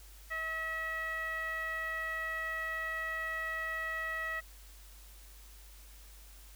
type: tone with low-pass filter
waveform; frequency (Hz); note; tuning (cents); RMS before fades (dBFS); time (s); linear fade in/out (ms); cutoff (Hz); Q
10% pulse; 644; E5; -41; -37; 0.3-4.41; 20; 1800; 6.4
effects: added 50 Hz sine -52 dBFS peak until 6.55 s + white hiss -58 dBFS RMS until 6.55 s